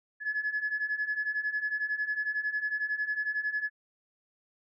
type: beating tone pair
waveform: sine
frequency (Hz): 1700 / 1711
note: G#6 / A6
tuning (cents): +40 / -49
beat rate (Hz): 11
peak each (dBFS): -33 / -30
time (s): 0.2-3.7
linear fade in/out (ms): 50
effects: tanh soft clip ceiling -22 dBFS